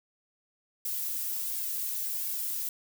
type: noise with flanger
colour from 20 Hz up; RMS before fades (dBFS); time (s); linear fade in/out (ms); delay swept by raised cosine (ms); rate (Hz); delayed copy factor
violet; -33; 0.85-2.69; 2; 1.8 to 2.8; 1.4; +0.8
effects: none